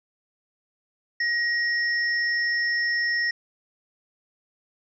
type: tone pair together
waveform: sine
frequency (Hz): 1892 / 5347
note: A#6 / E8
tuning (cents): +25 / +24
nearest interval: octave + tritone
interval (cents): 1799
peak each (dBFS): -22 / -31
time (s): 1.2-3.31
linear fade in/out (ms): 5
effects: none